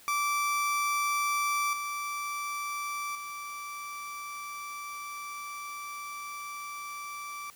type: tone with level steps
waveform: 30% pulse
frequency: 1165 Hz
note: D6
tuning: 14 cents flat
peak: -24 / -30 / -35 dBFS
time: 0.08-7.5 s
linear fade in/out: 0 ms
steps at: 1.73 / 3.15 s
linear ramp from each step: 2 ms
effects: white hiss -55 dBFS RMS until 7.55 s